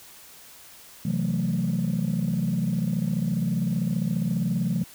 sine chord, F# half-diminished seventh, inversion second, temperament equal, 130.81 / 164.81 / 185 / 220 Hz, C3 / E3 / F#3 / A3, 0 / 0 / 0 / 0 cents, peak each -29 / -26 / -26 / -28 dBFS, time 1.05-4.84 s, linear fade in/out 5 ms, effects tanh soft clip ceiling -17 dBFS + white hiss -48 dBFS RMS until 4.94 s

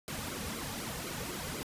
pink noise with flanger, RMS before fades -39 dBFS, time 0.08-1.63 s, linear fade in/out 0 ms, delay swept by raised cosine 1.1 to 3.1 ms, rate 4 Hz, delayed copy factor -0.85, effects resampled to 32000 Hz

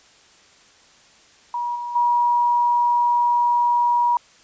sine tone with level steps, 960 Hz, B5, 49 cents flat, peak -22 / -26 / -15 dBFS, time 1.54-4.17 s, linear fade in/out 2 ms, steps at 1.75 / 1.95 s, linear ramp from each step 10 ms, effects white hiss -52 dBFS RMS until 4.43 s + resampled to 16000 Hz

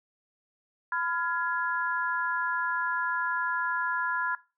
sine chord, F diminished, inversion second, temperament just, 1005.8 / 1396.9 / 1676.3 Hz, Cb6 / F6 / Ab6, +31 / 0 / +16 cents, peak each -31 dBFS, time 0.92-4.35 s, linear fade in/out 2 ms, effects noise-tail reverb RT60 0.3 s tail -20 dB re dry

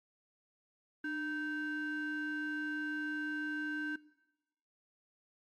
triangle ring-modulated tone, 626 Hz, D#5, 10 cents sharp, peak -30 dBFS, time 1.04-3.96 s, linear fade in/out 5 ms, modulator 927 Hz, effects noise-tail reverb RT60 1.0 s tail -21 dB re dry + MP3 64 kbps

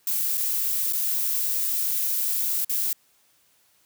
violet noise with dropouts, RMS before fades -25 dBFS, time 0.07-2.93 s, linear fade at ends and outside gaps 2 ms, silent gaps 0.373-0.377 / 0.926-0.932 / 2.647-2.695 s, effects white hiss -63 dBFS RMS until 3.85 s + high-pass 60 Hz 12 dB/octave

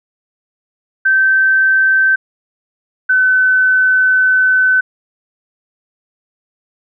sine tone pair in turn, 1549 / 1515.4 Hz, G6 / F#6, -21 / +41 cents, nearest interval unison, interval 38 cents, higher first, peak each -8 dBFS, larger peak neither, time 1.05-2.16 / 3.09-4.81 s, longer second, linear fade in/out 10 ms, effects none

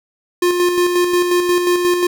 square tone with tremolo, 354.2 Hz, F4, 24 cents sharp, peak -12 dBFS, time 0.42-2.07 s, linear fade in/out 5 ms, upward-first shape square, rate 5.6 Hz, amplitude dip 40%, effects none

